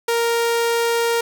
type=tone; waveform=sawtooth; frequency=466.2 Hz; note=A#4; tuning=in tune; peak=-13 dBFS; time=0.08-1.21 s; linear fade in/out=5 ms; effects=none